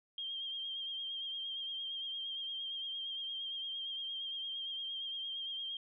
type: tone with vibrato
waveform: sine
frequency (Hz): 3200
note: G7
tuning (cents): +35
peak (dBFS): -38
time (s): 0.18-5.77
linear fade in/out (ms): 2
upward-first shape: sine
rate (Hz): 8.7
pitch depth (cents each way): 35
effects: none